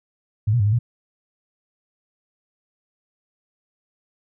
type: tone with pitch steps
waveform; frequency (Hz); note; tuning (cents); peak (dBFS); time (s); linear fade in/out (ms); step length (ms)
sine; 105.7 / 121.2 / 101.1 / 105.3 / 118.8; G#2 / B2 / G#2 / G#2 / A#2; +31 / -32 / -46 / +24 / +33; -15; 0.47-0.79; 10; 64
effects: none